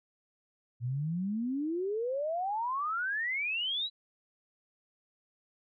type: exponential sweep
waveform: sine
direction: up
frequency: 115.3 to 4002 Hz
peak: -30 dBFS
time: 0.8-3.9 s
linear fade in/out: 50 ms
effects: none